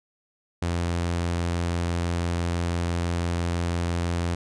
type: tone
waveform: sawtooth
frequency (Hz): 86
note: F2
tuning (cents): -26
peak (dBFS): -20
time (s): 0.62-4.35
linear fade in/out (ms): 5
effects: resampled to 22050 Hz